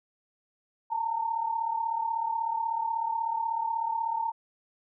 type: tone pair together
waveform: sine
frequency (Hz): 880 / 916.3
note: A5 / A#5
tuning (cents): 0 / -30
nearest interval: minor second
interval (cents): 70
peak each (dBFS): -33 / -28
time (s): 0.9-4.32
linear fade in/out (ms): 20
effects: none